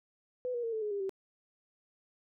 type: tone with pitch steps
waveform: sine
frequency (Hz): 500 / 478.8 / 458.5 / 439.1 / 420.4 / 402.6 / 385.6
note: B4 / A#4 / A#4 / A4 / G#4 / G4 / G4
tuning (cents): +21 / +46 / -29 / -4 / +21 / +46 / -28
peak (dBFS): -32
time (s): 0.45-1.094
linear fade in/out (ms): 0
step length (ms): 92
effects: none